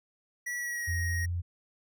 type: tone with pitch glide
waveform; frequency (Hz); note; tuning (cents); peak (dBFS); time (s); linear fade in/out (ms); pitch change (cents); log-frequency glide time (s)
square; 1941 to 1879.2; B6 to A#6; -31 to +13; -33; 0.46-1.26; 10; -56; 0.58-0.93
type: tone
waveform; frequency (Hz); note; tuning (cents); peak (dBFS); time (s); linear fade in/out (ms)
sine; 87.31; F2; 0; -29; 0.87-1.42; 20
effects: none